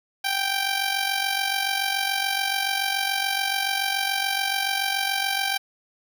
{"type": "tone with amplitude modulation", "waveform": "10% pulse", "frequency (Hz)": 784, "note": "G5", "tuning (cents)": 0, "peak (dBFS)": -12, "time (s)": [0.24, 5.58], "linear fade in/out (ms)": 10, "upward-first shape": "sine", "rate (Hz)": 47, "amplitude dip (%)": 60, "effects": []}